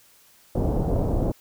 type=low-pass noise; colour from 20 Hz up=pink; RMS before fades=-23 dBFS; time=0.55-1.32 s; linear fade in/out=5 ms; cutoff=670 Hz; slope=24 dB/octave; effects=white hiss -56 dBFS RMS until 1.4 s